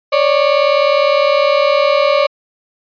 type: tone pair together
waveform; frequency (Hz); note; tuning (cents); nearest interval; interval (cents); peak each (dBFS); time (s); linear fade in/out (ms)
35% pulse; 554.4 / 594.2; C#5 / D5; 0 / +20; minor second; 120; -11; 0.12-2.27; 10
effects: resampled to 11025 Hz